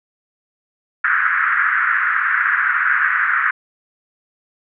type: band-pass noise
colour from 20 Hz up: white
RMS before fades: -17 dBFS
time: 1.04-3.51 s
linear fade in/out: 5 ms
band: 1300 to 1800 Hz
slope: 48 dB/octave
effects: none